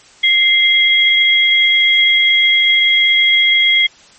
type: tone pair together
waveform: sine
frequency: 2093 / 3292 Hz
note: C7 / G#7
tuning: 0 / -16 cents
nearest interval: minor sixth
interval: 784 cents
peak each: -11 dBFS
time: 0.23-3.87 s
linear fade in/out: 10 ms
effects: white hiss -44 dBFS RMS until 4.18 s + MP3 32 kbps